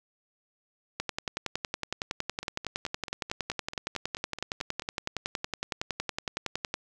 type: two click trains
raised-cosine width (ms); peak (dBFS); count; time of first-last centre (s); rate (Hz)
0.2; -13 / -21; 63 / 12; 1-6.741 / 2.43-4.821; 10.8 / 4.6
effects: none